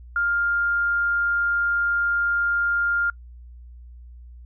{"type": "tone", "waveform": "sine", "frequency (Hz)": 1403, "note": "F6", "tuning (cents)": 8, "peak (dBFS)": -19, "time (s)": [0.16, 3.1], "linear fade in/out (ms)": 2, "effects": ["noise-tail reverb RT60 0.1 s tail -25 dB re dry", "added 60 Hz sine -40 dBFS peak until 4.45 s"]}